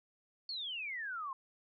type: exponential sweep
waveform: sine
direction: down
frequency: 4500 to 1031 Hz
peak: -38 dBFS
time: 0.49-1.33 s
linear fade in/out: 2 ms
effects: none